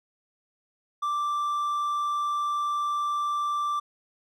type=tone; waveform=triangle; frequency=1174.7 Hz; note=D6; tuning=in tune; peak=-23 dBFS; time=1.02-3.8 s; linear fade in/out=10 ms; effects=none